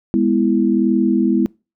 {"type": "chord", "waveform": "sine", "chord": "E major", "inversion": "first", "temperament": "just", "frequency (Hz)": [206, 247.2, 329.6], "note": ["G#3", "B3", "E4"], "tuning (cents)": [-14, 2, 0], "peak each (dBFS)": -17, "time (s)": [0.14, 1.46], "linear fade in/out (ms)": 0, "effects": ["noise-tail reverb RT60 0.3 s tail -25 dB re dry"]}